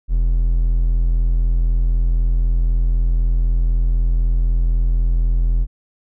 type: tone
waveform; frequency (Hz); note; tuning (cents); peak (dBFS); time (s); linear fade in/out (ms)
triangle; 41.97; E1; +32; -11; 0.08-5.67; 50
effects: none